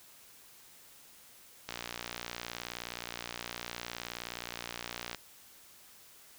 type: click train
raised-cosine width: 0.2 ms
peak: -20 dBFS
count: 206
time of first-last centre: 1.69-5.147 s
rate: 59.3 Hz
effects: white hiss -57 dBFS RMS until 6.38 s